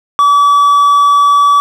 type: tone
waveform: triangle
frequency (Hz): 1147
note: D6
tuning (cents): -41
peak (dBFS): -3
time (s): 0.19-1.6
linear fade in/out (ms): 0
effects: none